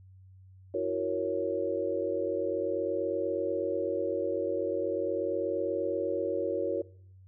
sine chord, F# dominant seventh, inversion third, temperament equal, 329.6 / 370 / 466.2 / 554.4 Hz, E4 / F#4 / A#4 / C#5, 0 / 0 / 0 / 0 cents, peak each -36 / -33 / -33 / -32 dBFS, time 0.74-6.82 s, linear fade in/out 5 ms, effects noise-tail reverb RT60 0.6 s tail -21 dB re dry + added 94 Hz sine -51 dBFS peak until 7.27 s

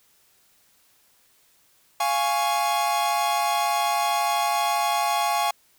45% pulse chord, Db major, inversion first, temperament equal, 698.5 / 830.6 / 1108.7 Hz, F5 / Ab5 / Db6, 0 / 0 / 0 cents, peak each -26 / -24 / -27 dBFS, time 2-5.51 s, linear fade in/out 5 ms, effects white hiss -61 dBFS RMS until 5.78 s

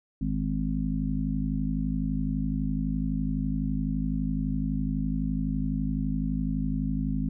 harmonic tone with a mistuned harmonic, 51.9 Hz, G#1, in tune, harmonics 1 / 3 / 4 / 5, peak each -31 / -31 / -31 / -31 dBFS, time 0.21-7.29 s, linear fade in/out 5 ms, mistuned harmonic 1, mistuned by -30 cents, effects none

